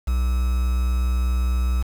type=tone with quantisation; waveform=triangle; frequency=62.3 Hz; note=B1; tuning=16 cents sharp; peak=-16 dBFS; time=0.07-1.83 s; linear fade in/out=10 ms; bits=6; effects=none